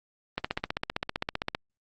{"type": "click train", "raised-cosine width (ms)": 0.3, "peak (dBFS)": -12, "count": 19, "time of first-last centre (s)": [0.38, 1.549], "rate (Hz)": 15.4, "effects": ["Opus 24 kbps"]}